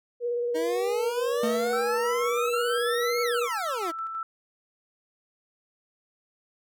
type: tone with vibrato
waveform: sine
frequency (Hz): 480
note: B4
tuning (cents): -49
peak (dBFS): -25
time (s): 0.2-3.49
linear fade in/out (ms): 50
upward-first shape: square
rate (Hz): 18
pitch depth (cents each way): 17
type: exponential two-way sweep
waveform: 25% pulse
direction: up then down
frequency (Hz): 311.1 to 2231 to 311.1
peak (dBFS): -26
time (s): 0.54-3.92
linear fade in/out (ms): 20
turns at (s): 3.22
type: tone with exponential decay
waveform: 45% pulse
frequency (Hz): 224.9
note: A3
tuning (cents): +38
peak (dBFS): -26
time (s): 1.43-2.4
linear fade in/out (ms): 5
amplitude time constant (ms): 210
type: tone with tremolo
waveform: sine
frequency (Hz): 1326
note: E6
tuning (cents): +10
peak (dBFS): -29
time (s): 1.73-4.23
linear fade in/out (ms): 2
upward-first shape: square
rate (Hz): 6.2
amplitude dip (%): 35
effects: none